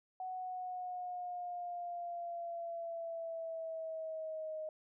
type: linear sweep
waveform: sine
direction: down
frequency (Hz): 745 to 622.3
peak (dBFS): -39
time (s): 0.2-4.69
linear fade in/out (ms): 2
effects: none